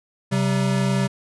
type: tone pair together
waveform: square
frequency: 132.7 / 192.15 Hz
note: C3 / G3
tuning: +25 / -34 cents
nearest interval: tritone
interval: 641 cents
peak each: -22 dBFS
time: 0.31-1.08 s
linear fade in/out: 20 ms
effects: resampled to 24000 Hz